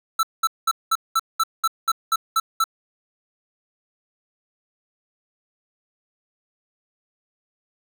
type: tone bursts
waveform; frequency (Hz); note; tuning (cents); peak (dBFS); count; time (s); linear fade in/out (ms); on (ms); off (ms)
square; 1324; E6; +7; -17; 11; 0.19-2.641; 5; 41; 200
effects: none